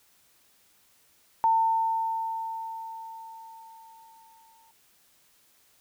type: tone with exponential decay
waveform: sine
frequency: 900 Hz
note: A5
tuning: 39 cents sharp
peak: -18 dBFS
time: 1.44-4.71 s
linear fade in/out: 0 ms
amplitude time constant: 710 ms
effects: white hiss -63 dBFS RMS until 5.8 s